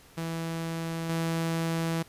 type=tone with level steps; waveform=sawtooth; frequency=164.7 Hz; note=E3; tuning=1 cent flat; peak=-27 / -23 dBFS; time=0.17-2.03 s; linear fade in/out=10 ms; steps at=1.09 s; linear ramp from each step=5 ms; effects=pink hiss -55 dBFS RMS until 2.08 s + resampled to 32000 Hz